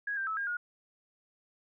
sine tone with pitch steps, 1655 / 1576 / 1303 / 1615 / 1437 Hz, G#6 / G6 / E6 / G#6 / F6, -6 / +9 / -20 / -49 / +49 cents, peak -31 dBFS, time 0.07-0.57 s, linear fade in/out 5 ms, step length 100 ms, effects none

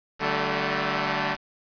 5% pulse chord, D suspended fourth, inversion none, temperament equal with one note detuned, 146.83 / 191.41 / 220 Hz, D3 / G3 / A3, 0 / -41 / 0 cents, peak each -17 dBFS, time 0.19-1.37 s, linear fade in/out 50 ms, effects resampled to 11025 Hz + 7-bit

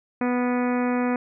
harmonic tone with a mistuned harmonic, 246.9 Hz, B3, in tune, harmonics 1 / 2 / 3 / 4 / 5 / 6 / 7 / 8 / 9 / 10, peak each -22 / -28 / -32 / -34 / -36 / -38 / -39 / -40 / -41 / -42 dBFS, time 0.21-1.16 s, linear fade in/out 2 ms, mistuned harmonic 6, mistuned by -20 cents, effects none

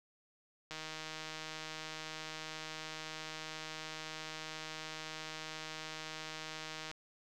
click train, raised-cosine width 0.2 ms, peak -26 dBFS, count 975, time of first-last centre 0.71-6.914 s, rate 157 Hz, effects none

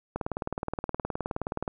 click train, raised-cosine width 1 ms, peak -16 dBFS, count 30, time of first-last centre 0.16-1.678 s, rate 19.1 Hz, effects none

